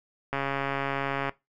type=click train; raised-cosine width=0.5 ms; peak=-14 dBFS; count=134; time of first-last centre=0.33-1.294 s; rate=138 Hz; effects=noise-tail reverb RT60 0.2 s tail -19 dB re dry